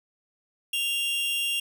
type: tone pair together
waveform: 45% pulse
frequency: 2782 / 3289 Hz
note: F7 / G#7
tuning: -7 / -18 cents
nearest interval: minor third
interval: 289 cents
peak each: -26 / -32 dBFS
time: 0.73-1.6 s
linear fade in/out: 5 ms
effects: none